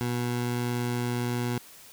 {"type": "tone", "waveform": "20% pulse", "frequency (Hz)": 121.4, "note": "B2", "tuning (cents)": -29, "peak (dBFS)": -22, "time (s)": [0.01, 1.58], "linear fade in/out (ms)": 0, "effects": ["white hiss -50 dBFS RMS until 1.92 s"]}